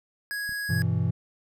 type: tone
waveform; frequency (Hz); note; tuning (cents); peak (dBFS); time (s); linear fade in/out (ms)
square; 1662; G#6; +1; -30; 0.31-0.82; 0
type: clicks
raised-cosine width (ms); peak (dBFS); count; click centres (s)
5; -31 / -40; 2; 0.493 / 0.523
type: chord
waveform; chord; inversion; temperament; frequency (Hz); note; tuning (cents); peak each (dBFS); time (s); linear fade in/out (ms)
triangle; E minor; first; just; 98.89 / 123.61 / 164.81; G2 / B2 / E3; +16 / +2 / 0; -25; 0.69-1.11; 10
effects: none